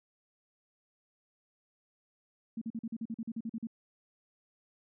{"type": "tone bursts", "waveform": "sine", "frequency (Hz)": 226.7, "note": "A#3", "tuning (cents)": -48, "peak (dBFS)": -34, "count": 13, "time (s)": [2.57, 3.671], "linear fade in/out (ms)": 5, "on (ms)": 45, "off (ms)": 43, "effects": []}